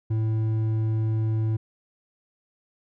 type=tone with hard clipping; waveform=triangle; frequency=110.2 Hz; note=A2; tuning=3 cents sharp; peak=-23 dBFS; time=0.1-1.57 s; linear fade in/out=10 ms; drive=9 dB; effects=none